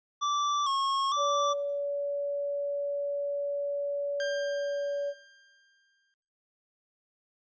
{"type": "tone with vibrato", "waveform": "square", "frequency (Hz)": 1127, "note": "C#6", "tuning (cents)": 28, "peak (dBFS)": -27, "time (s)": [0.21, 1.54], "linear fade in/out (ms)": 20, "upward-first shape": "square", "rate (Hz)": 1.1, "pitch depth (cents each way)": 58}
{"type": "tone", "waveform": "sine", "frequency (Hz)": 570, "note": "C#5", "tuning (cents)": 48, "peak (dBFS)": -29, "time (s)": [1.16, 5.14], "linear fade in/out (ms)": 50}
{"type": "tone with exponential decay", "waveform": "sawtooth", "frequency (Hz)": 1594, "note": "G6", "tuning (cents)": 28, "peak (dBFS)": -29, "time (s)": [4.2, 6.14], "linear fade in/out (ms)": 1, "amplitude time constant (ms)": 420}
{"effects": ["noise-tail reverb RT60 0.8 s tail -22 dB re dry", "resampled to 16000 Hz"]}